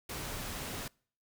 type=noise; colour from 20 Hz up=pink; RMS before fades=-40 dBFS; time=0.09-0.88 s; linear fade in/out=5 ms; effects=noise-tail reverb RT60 0.5 s tail -26 dB re dry